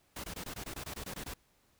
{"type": "noise bursts", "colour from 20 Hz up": "pink", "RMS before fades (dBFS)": -42, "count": 12, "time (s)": [0.16, 1.339], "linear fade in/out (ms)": 5, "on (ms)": 79, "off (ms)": 21, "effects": ["pink hiss -70 dBFS RMS until 1.79 s"]}